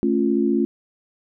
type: chord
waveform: sine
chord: A augmented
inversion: none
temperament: equal with one note detuned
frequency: 220 / 275.7 / 349.2 Hz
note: A3 / C#4 / E#4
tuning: 0 / -9 / 0 cents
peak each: -21 dBFS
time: 0.03-0.65 s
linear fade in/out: 0 ms
effects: none